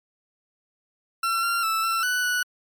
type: tone with pitch steps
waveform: 40% pulse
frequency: 1353 / 1378 / 1319 / 1344 / 1487 / 1476 Hz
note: E6 / F6 / E6 / E6 / F#6 / F#6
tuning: +45 / -24 / +1 / +33 / +8 / -5 cents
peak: -21 dBFS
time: 1.23-2.43 s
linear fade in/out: 5 ms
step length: 200 ms
effects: MP3 96 kbps